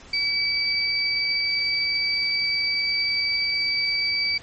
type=tone pair together; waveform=sine; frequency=2289 / 4647 Hz; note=D7 / D8; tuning=-45 / -19 cents; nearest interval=octave; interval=1226 cents; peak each=-24 / -23 dBFS; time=0.13-4.38 s; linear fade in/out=5 ms; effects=pink hiss -46 dBFS RMS until 4.42 s + MP3 32 kbps